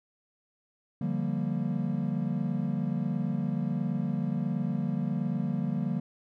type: chord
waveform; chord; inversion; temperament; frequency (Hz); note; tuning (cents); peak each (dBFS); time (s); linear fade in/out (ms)
triangle; G minor seventh; second; equal; 146.83 / 174.61 / 196 / 233.1; D3 / F3 / G3 / Bb3; 0 / 0 / 0 / 0; -31; 1.01-6; 5
effects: none